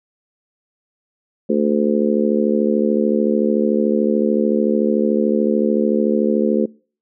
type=harmonic tone; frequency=73.6 Hz; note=D2; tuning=4 cents sharp; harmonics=3 / 4 / 5 / 6 / 7; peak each=-18 / -23 / -20 / -21 / -22 dBFS; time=1.49-6.66 s; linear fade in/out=10 ms; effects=noise-tail reverb RT60 0.4 s tail -24 dB re dry